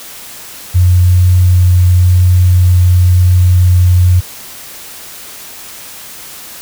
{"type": "tone", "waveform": "sine", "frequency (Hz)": 90.1, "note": "F#2", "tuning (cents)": -45, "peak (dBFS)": -4, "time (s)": [0.74, 4.21], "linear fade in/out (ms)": 20, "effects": ["white hiss -30 dBFS RMS until 6.61 s"]}